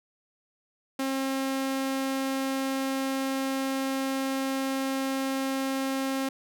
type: tone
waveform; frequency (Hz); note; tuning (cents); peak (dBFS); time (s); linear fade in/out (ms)
sawtooth; 268.2; C4; +43; -23; 0.99-6.29; 5
effects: none